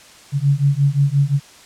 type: beating tone pair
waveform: sine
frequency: 138.2 / 143.9 Hz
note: C#3 / D3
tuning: -5 / -35 cents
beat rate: 5.7 Hz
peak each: -16 dBFS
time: 0.32-1.4 s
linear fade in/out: 50 ms
effects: white hiss -44 dBFS RMS until 1.65 s + low-pass 8000 Hz 12 dB/octave